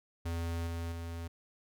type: tone with level steps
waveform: square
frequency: 84 Hz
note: E2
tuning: 33 cents sharp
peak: -34 / -36 / -39 dBFS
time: 0.25-1.28 s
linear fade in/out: 10 ms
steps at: 0.67 / 0.92 s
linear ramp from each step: 2 ms
effects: none